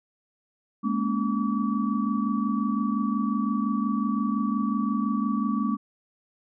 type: tone cluster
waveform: sine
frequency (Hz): 209.9 / 235.6 / 280 / 1145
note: G#3 / A#3 / C#4 / D6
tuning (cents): +19 / +19 / +18 / -44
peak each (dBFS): -26 / -28 / -30 / -32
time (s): 0.83-5.77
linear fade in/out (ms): 20
effects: none